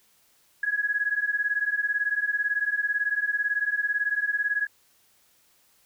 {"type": "beating tone pair", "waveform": "sine", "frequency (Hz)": [1661.2, 1679.2], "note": ["G#6", "G#6"], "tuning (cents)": [0, 19], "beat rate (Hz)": 18, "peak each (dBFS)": [-27, -26], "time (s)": [0.63, 4.67], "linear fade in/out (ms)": 5, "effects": ["white hiss -63 dBFS RMS until 5.85 s"]}